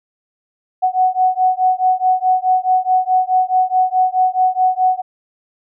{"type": "beating tone pair", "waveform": "sine", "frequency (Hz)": [740, 744.7], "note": ["F#5", "F#5"], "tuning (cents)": [0, 11], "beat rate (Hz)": 4.7, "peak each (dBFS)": -15, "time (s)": [0.82, 5.02], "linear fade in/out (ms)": 20, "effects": []}